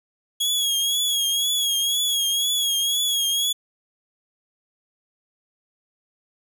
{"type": "tone with vibrato", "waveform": "sawtooth", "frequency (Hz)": 3322, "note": "G#7", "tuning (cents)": 0, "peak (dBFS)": -17, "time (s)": [0.4, 3.53], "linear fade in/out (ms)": 10, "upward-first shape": "triangle", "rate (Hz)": 2, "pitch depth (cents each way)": 65, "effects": []}